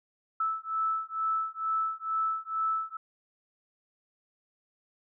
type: beating tone pair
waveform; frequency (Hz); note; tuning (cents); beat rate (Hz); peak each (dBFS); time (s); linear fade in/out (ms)
sine; 1311 / 1313.2; E6 / E6; -10 / -7; 2.2; -31 / -31; 0.4-2.97; 5
effects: none